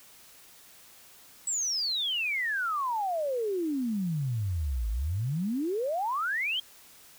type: exponential two-way sweep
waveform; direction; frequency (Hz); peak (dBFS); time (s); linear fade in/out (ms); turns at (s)
sine; down then up; 7940 to 51.91 to 3268; -27; 1.47-6.6; 5; 4.9
effects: white hiss -54 dBFS RMS until 7.18 s